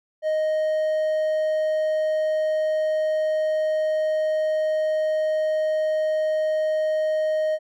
triangle tone, 622.3 Hz, D#5, in tune, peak -18 dBFS, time 0.22-7.59 s, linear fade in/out 50 ms, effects none

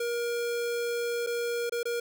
square tone with dropouts, 473.9 Hz, A#4, 28 cents sharp, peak -29 dBFS, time 0-2 s, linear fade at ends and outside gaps 5 ms, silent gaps 1.265-1.27 / 1.696-1.721 / 1.831-1.854 s, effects none

